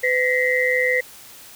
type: tone cluster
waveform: sine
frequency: 505 / 1908 / 2053 Hz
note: B4 / A#6 / C7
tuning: +39 / +40 / -33 cents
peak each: -21 dBFS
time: 0.03-1.01 s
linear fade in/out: 10 ms
effects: white hiss -43 dBFS RMS until 1.55 s